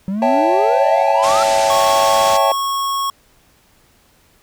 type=exponential sweep; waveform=triangle; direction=up; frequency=185.5 to 1373 Hz; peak=-16 dBFS; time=0.08-1.43 s; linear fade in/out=0 ms
type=chord; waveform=triangle; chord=A dominant seventh; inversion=first; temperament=equal; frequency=554.4 / 659.3 / 784 / 880 Hz; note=C#5 / E5 / G5 / A5; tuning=0 / 0 / 0 / 0 cents; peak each=-16 dBFS; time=0.22-2.52 s; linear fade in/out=2 ms
type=low-pass noise; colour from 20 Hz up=white; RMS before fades=-25 dBFS; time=1.22-2.38 s; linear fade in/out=20 ms; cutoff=7700 Hz; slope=24 dB/octave
type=tone; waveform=square; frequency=1100 Hz; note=C#6; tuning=14 cents flat; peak=-18 dBFS; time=1.7-3.1 s; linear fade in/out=2 ms
effects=pink hiss -54 dBFS RMS until 4.42 s